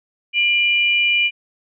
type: tone pair together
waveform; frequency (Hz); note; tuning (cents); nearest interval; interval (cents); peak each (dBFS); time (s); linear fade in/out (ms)
sine; 2394 / 2948; D7 / F#7; +33 / -7; major third; 360; -15 / -19; 0.33-1.31; 50
effects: none